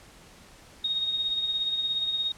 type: tone with tremolo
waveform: sine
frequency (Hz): 3729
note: A#7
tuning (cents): 0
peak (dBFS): -23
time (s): 0.84-2.32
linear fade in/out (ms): 5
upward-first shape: triangle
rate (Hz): 17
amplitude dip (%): 55
effects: pink hiss -52 dBFS RMS until 2.37 s + low-pass 10000 Hz 12 dB/octave